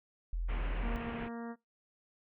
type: tone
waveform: sine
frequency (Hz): 42.43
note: F1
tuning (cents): -49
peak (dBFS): -32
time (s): 0.33-0.96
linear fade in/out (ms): 0
type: low-pass noise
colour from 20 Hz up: pink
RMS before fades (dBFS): -43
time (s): 0.48-1.29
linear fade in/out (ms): 20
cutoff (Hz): 2900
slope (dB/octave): 48
type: harmonic tone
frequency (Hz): 233.1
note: A#3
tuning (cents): 0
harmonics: 1 / 2 / 3 / 4 / 5 / 6 / 7 / 8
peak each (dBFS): -40 / -46 / -50 / -52 / -54 / -56 / -57 / -58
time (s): 0.81-1.56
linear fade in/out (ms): 50
effects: noise-tail reverb RT60 0.2 s tail -23 dB re dry